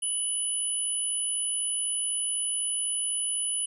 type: tone pair together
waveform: sine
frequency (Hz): 2960 / 9956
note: F#7 / D#9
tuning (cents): 0 / 0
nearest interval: octave + major sixth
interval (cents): 2100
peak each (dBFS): -35 / -27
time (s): 0.02-3.66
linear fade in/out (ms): 10
effects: none